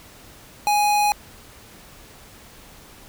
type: tone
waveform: square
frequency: 830.6 Hz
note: G#5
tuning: in tune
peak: -17 dBFS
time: 0.67-1.12 s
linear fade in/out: 0 ms
effects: pink hiss -46 dBFS RMS until 3.08 s